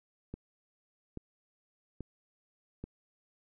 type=click train; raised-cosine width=3 ms; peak=-27 dBFS; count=4; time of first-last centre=0.34-2.84 s; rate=1.2 Hz; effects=none